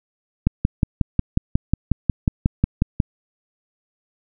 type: click train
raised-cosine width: 5 ms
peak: -3 dBFS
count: 15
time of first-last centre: 0.47-3.002 s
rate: 5.53 Hz
effects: none